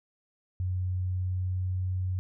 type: tone with pitch glide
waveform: sine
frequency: 91.7 to 92.39 Hz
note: F#2 to F#2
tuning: -15 to -2 cents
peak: -27 dBFS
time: 0.6-2.19 s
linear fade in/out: 0 ms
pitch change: +13 cents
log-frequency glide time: 0.98-1.9 s
effects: none